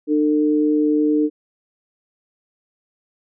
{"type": "tone pair together", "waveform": "sine", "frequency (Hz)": [301.7, 450.7], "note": ["D4", "A4"], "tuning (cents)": [47, 42], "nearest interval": "perfect fifth", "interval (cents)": 695, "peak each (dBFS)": [-15, -21], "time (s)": [0.07, 1.3], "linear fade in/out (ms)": 50, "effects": []}